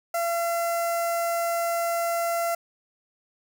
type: tone with notch filter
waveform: sawtooth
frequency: 680 Hz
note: F5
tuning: 46 cents flat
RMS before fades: -26 dBFS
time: 0.14-2.55 s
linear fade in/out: 5 ms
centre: 3500 Hz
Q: 0.75
effects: none